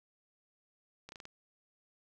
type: slowing click train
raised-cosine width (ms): 0.2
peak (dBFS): -30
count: 5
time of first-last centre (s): 1.09-1.254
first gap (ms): 31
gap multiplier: 1.19
effects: none